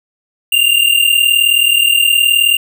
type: tone pair together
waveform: square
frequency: 2777 / 2816 Hz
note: F7 / F7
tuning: -10 / +14 cents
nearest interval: unison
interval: 24 cents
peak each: -12 dBFS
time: 0.52-2.57 s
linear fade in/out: 5 ms
effects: none